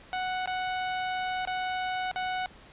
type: tone with dropouts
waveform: sawtooth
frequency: 740 Hz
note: F#5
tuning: in tune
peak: -25 dBFS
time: 0.13-2.46 s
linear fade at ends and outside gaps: 0 ms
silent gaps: 0.458-0.475 / 1.452-1.474 / 2.114-2.16 s
effects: pink hiss -52 dBFS RMS until 2.72 s + resampled to 8000 Hz